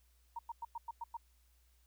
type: tone bursts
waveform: sine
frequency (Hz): 932.3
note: A#5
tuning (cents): 0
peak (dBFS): -39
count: 7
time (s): 0.36-1.17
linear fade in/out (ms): 5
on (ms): 30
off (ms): 100
effects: added 60 Hz sine -67 dBFS peak until 1.86 s + white hiss -75 dBFS RMS until 1.86 s